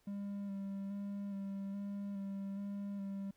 triangle tone with vibrato, 198.7 Hz, G3, 24 cents sharp, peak -37 dBFS, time 0.07-3.31 s, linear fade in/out 5 ms, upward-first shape square, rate 1.2 Hz, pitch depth 18 cents each way, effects pink hiss -74 dBFS RMS until 3.36 s

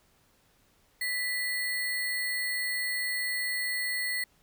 sine tone with sample-and-hold, 1975.5 Hz, B6, in tune, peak -28 dBFS, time 1.01-4.24 s, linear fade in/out 5 ms, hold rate 6300 Hz, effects pink hiss -66 dBFS RMS until 4.42 s

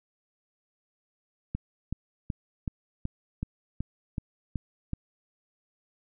click train, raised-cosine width 5 ms, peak -18 dBFS, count 10, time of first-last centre 1.55-4.933 s, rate 2.66 Hz, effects none

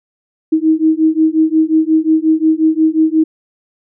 sine beating tone pair, 314.1 / 319.7 Hz, D#4 / D#4, +16 / +47 cents, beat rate 5.6 Hz, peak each -12 dBFS, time 0.52-3.24 s, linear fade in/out 10 ms, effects none

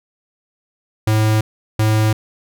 square tone pair in turn, 108.6 / 108.6 Hz, A2 / A2, -22 / -22 cents, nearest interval unison, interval 0 cents, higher neither, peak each -13 dBFS, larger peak neither, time 1.07-1.41 / 1.79-2.13 s, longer neither, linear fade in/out 5 ms, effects none

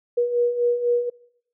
sine beating tone pair, 478.4 / 482.4 Hz, A#4 / B4, +45 / -41 cents, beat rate 4 Hz, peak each -26 / -19 dBFS, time 0.17-1.1 s, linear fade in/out 10 ms, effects noise-tail reverb RT60 0.7 s tail -24 dB re dry

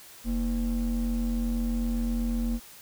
triangle ring-modulated tone, 138.59 Hz, C#3, in tune, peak -20 dBFS, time 0.24-2.6 s, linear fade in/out 50 ms, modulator 94.6 Hz, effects white hiss -49 dBFS RMS until 2.81 s

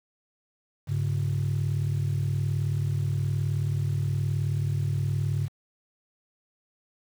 sine tone pair together, 101.1 / 140 Hz, G#2 / C#3, -46 / +18 cents, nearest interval tritone, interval 564 cents, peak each -25 dBFS, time 0.87-5.49 s, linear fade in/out 50 ms, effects tanh soft clip ceiling -20 dBFS + 8-bit

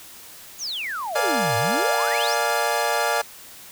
sine exponential two-way sweep, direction down then up, 7010 to 103.83 to 7010 Hz, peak -26 dBFS, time 0.58-2.37 s, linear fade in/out 50 ms, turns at 1.57 s
25% pulse chord, Bb dominant seventh, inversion none, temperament equal with one note detuned, 466.2 / 587.3 / 698.5 / 835.4 Hz, Bb4 / D5 / F5 / Ab5, 0 / 0 / 0 / +10 cents, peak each -24 / -22 / -22 / -21 dBFS, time 1.15-3.22 s, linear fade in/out 10 ms
effects white hiss -43 dBFS RMS until 3.71 s

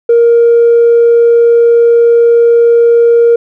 triangle tone with tanh clipping, 468.3 Hz, A#4, 8 cents sharp, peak -3 dBFS, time 0.09-3.36 s, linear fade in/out 5 ms, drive 5 dB, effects none

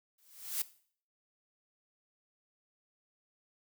blue noise with exponential growth, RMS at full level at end -31 dBFS, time 0.18-0.62 s, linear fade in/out 5 ms, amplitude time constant 95 ms, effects noise-tail reverb RT60 0.5 s tail -17 dB re dry

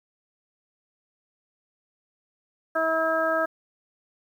harmonic tone, 322.6 Hz, E4, 37 cents flat, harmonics 1 / 2 / 3 / 4 / 5, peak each -33 / -24 / -36 / -27 / -28 dBFS, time 2.75-3.46 s, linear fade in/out 10 ms, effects 9-bit

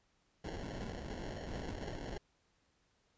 pink noise with sample-and-hold, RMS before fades -43 dBFS, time 0.44-2.18 s, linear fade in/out 5 ms, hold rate 1225 Hz, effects pink hiss -75 dBFS RMS until 3.17 s + resampled to 16000 Hz

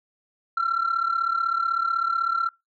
sine tone with amplitude modulation, 1357 Hz, E6, 50 cents sharp, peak -16 dBFS, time 0.57-2.49 s, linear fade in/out 5 ms, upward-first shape sine, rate 36 Hz, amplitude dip 80%, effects noise-tail reverb RT60 0.2 s tail -23 dB re dry + tanh soft clip ceiling -17 dBFS

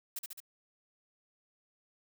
blue noise with echo, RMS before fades -38 dBFS, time 0.16-0.19 s, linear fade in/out 5 ms, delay 71 ms, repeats 3, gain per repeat -3 dB, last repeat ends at 0.403 s, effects none

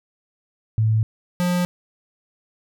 sine / square tone pair in turn, 110 / 177.73 Hz, A2 / F3, 0 / +31 cents, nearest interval minor sixth, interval 831 cents, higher second, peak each -15 / -19 dBFS, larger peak first, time 0.78-1.03 / 1.4-1.65 s, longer neither, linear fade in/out 0 ms, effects none

